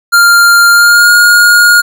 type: tone with pitch glide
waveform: square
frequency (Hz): 1396.9 to 1428.7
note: F6 to F6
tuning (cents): 0 to +39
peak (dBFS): -3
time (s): 0.12-1.82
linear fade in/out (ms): 20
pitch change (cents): +39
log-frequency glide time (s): 0.71-1.1
effects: none